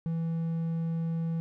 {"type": "tone", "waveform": "triangle", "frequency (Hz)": 164.81, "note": "E3", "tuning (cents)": 0, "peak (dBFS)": -26, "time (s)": [0.06, 1.4], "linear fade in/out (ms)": 0, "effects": []}